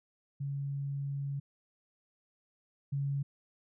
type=tone pair in turn; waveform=sine; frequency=139.9 / 139.9 Hz; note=C#3 / C#3; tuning=+16 / +16 cents; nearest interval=unison; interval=0 cents; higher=neither; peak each=-33 / -30 dBFS; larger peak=second; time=0.4-1.4 / 2.92-3.23 s; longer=first; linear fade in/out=10 ms; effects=none